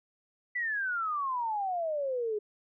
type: exponential sweep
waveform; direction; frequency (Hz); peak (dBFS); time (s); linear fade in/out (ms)
sine; down; 1999 to 411; -29; 0.55-2.39; 10
effects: none